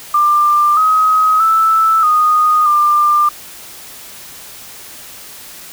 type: tone with pitch steps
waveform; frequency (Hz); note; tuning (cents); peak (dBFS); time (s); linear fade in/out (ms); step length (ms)
sine; 1191 / 1266 / 1316 / 1236 / 1194; D6 / D#6 / E6 / D#6 / D6; +24 / +30 / -3 / -12 / +28; -8; 0.14-3.29; 5; 630
effects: white hiss -34 dBFS RMS until 5.72 s